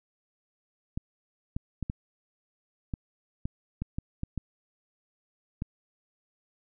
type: clicks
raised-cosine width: 5 ms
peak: -19 dBFS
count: 11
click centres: 0.975 / 1.565 / 1.827 / 1.899 / 2.938 / 3.455 / 3.82 / 3.985 / 4.234 / 4.377 / 5.621 s
effects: none